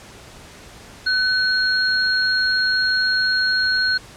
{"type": "tone pair together", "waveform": "sine", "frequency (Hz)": [1510, 4271], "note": ["F#6", "C8"], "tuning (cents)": [35, 35], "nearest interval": "octave + tritone", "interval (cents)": 1800, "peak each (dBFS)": [-18, -20], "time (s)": [1.06, 3.98], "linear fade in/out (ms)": 10, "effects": ["pink hiss -42 dBFS RMS until 4.16 s", "low-pass 9000 Hz 12 dB/octave"]}